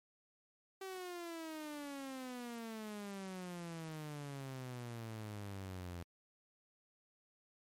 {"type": "exponential sweep", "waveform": "sawtooth", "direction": "down", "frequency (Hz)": [387.4, 85.5], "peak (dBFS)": -40, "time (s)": [0.81, 6.03], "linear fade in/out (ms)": 5, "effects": ["MP3 64 kbps"]}